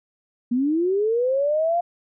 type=linear sweep; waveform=sine; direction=up; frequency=233.1 to 705 Hz; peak=-18 dBFS; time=0.51-1.81 s; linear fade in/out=10 ms; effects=none